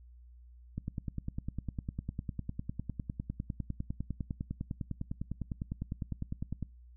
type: click train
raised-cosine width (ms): 5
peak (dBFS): -23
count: 59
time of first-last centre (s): 0.78-6.627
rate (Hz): 9.92
effects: noise-tail reverb RT60 0.3 s tail -25 dB re dry + added 60 Hz sine -52 dBFS peak until 6.96 s